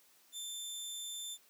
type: tone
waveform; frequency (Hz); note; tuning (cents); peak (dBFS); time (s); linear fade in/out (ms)
20% pulse; 3550; A7; +15; -35; 0.32-1.38; 50
effects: white hiss -66 dBFS RMS until 1.49 s + high-pass 200 Hz 12 dB/octave